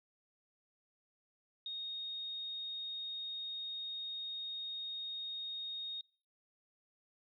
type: tone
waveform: sine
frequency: 3720 Hz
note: A#7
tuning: 4 cents flat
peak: -39 dBFS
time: 1.66-6.01 s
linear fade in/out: 2 ms
effects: noise-tail reverb RT60 0.4 s tail -26 dB re dry